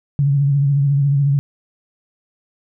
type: tone with vibrato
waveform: sine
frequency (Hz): 140.7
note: C#3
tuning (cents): +26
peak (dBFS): -12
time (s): 0.19-1.39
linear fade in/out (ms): 0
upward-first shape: triangle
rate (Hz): 14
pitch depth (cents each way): 59
effects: none